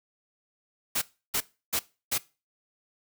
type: noise bursts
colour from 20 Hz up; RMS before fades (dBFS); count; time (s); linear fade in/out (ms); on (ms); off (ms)
white; -27; 4; 0.95-2.182; 10; 68; 320
effects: noise-tail reverb RT60 0.3 s tail -20 dB re dry